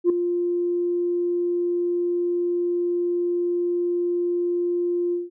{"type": "tone with ADSR envelope", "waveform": "sine", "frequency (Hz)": 349.9, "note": "F4", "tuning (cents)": 3, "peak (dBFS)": -10, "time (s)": [0.04, 5.3], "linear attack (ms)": 58, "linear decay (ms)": 4, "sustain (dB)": -10, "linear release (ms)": 170, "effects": ["tanh soft clip ceiling -11 dBFS"]}